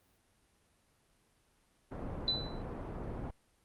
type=low-pass noise; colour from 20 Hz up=pink; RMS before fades=-41 dBFS; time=1.91-3.31 s; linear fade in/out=10 ms; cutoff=850 Hz; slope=12 dB/octave
type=tone with exponential decay; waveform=sine; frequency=3995 Hz; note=B7; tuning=19 cents sharp; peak=-26 dBFS; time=2.28-2.62 s; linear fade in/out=1 ms; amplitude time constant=73 ms
effects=pink hiss -71 dBFS RMS until 3.64 s + Opus 32 kbps